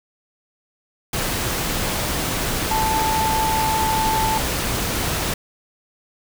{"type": "tone in noise", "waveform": "sine", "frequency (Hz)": 880, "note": "A5", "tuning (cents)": 0, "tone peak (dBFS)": -19, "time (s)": [2.71, 4.38], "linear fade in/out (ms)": 5, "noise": "pink", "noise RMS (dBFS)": -23, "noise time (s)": [1.13, 5.34], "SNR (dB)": 1, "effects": []}